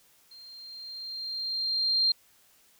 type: tone with level ramp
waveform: sine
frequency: 4186 Hz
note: C8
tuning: in tune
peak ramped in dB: -47 to -20 dBFS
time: 0.31-2.12 s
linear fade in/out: 5 ms
effects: white hiss -62 dBFS RMS until 2.79 s